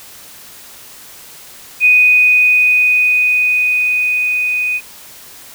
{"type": "tone with level ramp", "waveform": "sine", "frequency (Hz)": 2489, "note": "D#7", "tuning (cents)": 0, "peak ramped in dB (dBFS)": [-5, -14], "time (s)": [1.8, 4.81], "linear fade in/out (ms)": 50, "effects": ["white hiss -37 dBFS RMS until 5.54 s"]}